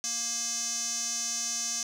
square tone with band-pass filter, 233.8 Hz, A#3, 5 cents sharp, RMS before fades -32 dBFS, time 0.04-1.83 s, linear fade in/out 0 ms, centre 6200 Hz, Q 6.5, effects none

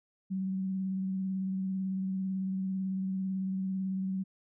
sine tone with vibrato, 190 Hz, F#3, 46 cents sharp, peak -30 dBFS, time 0.3-4.24 s, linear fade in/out 20 ms, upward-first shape sine, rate 18 Hz, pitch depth 21 cents each way, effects none

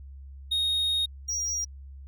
triangle tone pair in turn, 3729 / 5698 Hz, A#7 / F8, 0 / +34 cents, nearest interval perfect fifth, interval 734 cents, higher second, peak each -22 / -26 dBFS, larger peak first, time 0.51-1.06 / 1.28-1.65 s, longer first, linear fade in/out 10 ms, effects added 68 Hz sine -41 dBFS peak until 2.07 s

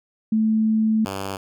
sine / 5% pulse tone pair in turn, 219.1 / 97.42 Hz, A3 / G2, -7 / -10 cents, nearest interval octave + major second, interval 1403 cents, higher first, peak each -16 / -16 dBFS, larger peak neither, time 0.32-1.05 / 1.05-1.37 s, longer first, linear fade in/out 5 ms, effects none

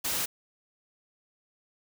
white noise, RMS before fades -30 dBFS, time 0.04-0.26 s, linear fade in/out 10 ms, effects none

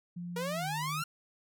sine tone with pitch glide, 174.7 to 152.97 Hz, F3 to D#3, +1 to -29 cents, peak -37 dBFS, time 0.16-1.03 s, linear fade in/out 10 ms, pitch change -230 cents, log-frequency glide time 0.56-0.66 s
sawtooth exponential sweep, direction up, 466.2 to 1409 Hz, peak -30 dBFS, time 0.36-1.04 s, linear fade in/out 5 ms
effects none

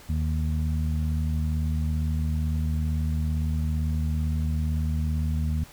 harmonic tone, 77.78 Hz, D#2, in tune, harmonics 1 / 2 / 3, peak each -24 / -30 / -34 dBFS, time 0.09-5.64 s, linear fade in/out 5 ms, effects pink hiss -49 dBFS RMS until 5.72 s

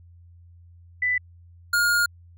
sine / square tone pair in turn, 1991 / 1422.6 Hz, B6 / F6, +14 / +32 cents, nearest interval tritone, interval 582 cents, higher first, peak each -20 / -19 dBFS, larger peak second, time 1.02-1.18 / 1.73-2.06 s, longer second, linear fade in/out 5 ms, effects added 86 Hz sine -47 dBFS peak until 2.37 s

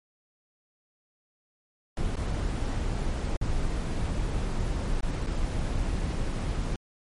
brown noise with dropouts, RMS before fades -28 dBFS, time 1.97-6.76 s, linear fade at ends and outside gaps 2 ms, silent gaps 2.157-2.168 / 3.367-3.413 / 5.008-5.028 / 5.264-5.27 s, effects MP3 48 kbps

